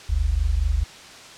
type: tone pair together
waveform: sine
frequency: 48.92 / 73.3 Hz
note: G1 / D2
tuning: -3 / -3 cents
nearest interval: perfect fifth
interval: 700 cents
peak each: -21 dBFS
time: 0.09-0.84 s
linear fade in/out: 10 ms
effects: white hiss -42 dBFS RMS until 1.37 s + low-pass 6000 Hz 12 dB/octave